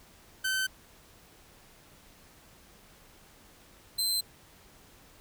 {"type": "tone pair in turn", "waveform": "sawtooth", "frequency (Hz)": [1535, 4098], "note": ["G6", "C8"], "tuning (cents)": [-37, -37], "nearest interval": "octave + perfect fourth", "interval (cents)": 1700, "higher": "second", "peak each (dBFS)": [-24, -24], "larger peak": "neither", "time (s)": [[0.44, 0.67], [3.98, 4.21]], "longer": "neither", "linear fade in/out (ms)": 10, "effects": ["pink hiss -57 dBFS RMS until 5.2 s"]}